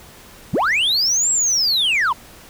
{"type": "linear two-way sweep", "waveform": "sine", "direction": "up then down", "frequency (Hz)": [73.42, 7730, 886], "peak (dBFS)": -12, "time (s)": [0.53, 2.13], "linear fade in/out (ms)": 10, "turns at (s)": 1.31, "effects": ["tanh soft clip ceiling -14 dBFS", "pink hiss -43 dBFS RMS until 2.49 s"]}